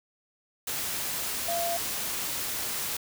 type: tone in noise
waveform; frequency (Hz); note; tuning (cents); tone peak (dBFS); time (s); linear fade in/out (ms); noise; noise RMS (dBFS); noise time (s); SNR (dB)
sine; 684; F5; -36; -28; 1.48-1.77; 5; white; -32; 0.67-2.97; +1
effects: none